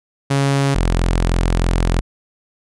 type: tone pair in turn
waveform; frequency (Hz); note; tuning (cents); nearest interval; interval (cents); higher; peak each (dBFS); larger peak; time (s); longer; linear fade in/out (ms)
sawtooth; 138.59 / 43.15; C#3 / F1; 0 / -20; octave + minor sixth; 2020; first; -10; neither; 0.3-0.75 / 0.75-2.01; second; 10
effects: resampled to 24000 Hz